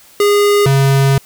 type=tone pair in turn; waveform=square; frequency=409.8 / 136.75 Hz; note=G#4 / C#3; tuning=-23 / -23 cents; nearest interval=octave + perfect fifth; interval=1900 cents; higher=first; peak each=-9 dBFS; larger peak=neither; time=0.2-0.66 / 0.66-1.18 s; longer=second; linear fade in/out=2 ms; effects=white hiss -44 dBFS RMS until 1.25 s